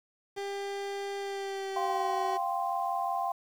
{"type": "tone with pitch glide", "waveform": "30% pulse", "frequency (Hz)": [398.6, 379.1], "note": ["G4", "F#4"], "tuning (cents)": [29, 42], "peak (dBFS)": -31, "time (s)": [0.36, 2.38], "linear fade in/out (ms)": 20, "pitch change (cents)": -87, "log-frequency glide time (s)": [1.18, 2.13]}
{"type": "chord", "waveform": "sine", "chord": "F suspended second", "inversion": "none", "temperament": "equal", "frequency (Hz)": [698.5, 784, 1046.5], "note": ["F5", "G5", "C6"], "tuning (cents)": [0, 0, 0], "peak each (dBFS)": [-33, -32, -34], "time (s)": [1.76, 3.32], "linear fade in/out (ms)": 5}
{"effects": ["low-pass 7000 Hz 12 dB/octave", "9-bit"]}